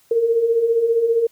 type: beating tone pair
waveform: sine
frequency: 447.9 / 462.9 Hz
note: A4 / A#4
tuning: +31 / -12 cents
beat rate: 15 Hz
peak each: -23 / -15 dBFS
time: 0.11-1.27 s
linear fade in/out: 5 ms
effects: white hiss -57 dBFS RMS until 1.31 s